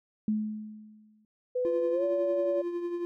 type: tone with exponential decay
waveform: sine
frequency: 214.2 Hz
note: A3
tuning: 46 cents flat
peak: -23 dBFS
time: 0.28-1.25 s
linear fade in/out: 2 ms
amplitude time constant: 210 ms
type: tone with pitch glide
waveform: sine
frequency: 500 to 567.8 Hz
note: B4 to C#5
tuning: +21 to +41 cents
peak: -26 dBFS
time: 1.55-2.62 s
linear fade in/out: 10 ms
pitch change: +220 cents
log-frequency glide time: 1.92-2.04 s
type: tone with tremolo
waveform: triangle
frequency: 347.2 Hz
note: F4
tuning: 10 cents flat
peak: -26 dBFS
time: 1.65-3.05 s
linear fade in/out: 0 ms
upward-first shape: triangle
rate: 11 Hz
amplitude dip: 55%
effects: none